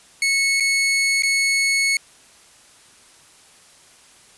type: tone with dropouts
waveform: sawtooth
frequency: 2200 Hz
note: C#7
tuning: 14 cents flat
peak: -13 dBFS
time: 0.22-1.97 s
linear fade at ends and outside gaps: 2 ms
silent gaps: 0.6-0.605 / 1.223-1.233 s
effects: white hiss -50 dBFS RMS until 4.37 s + resampled to 24000 Hz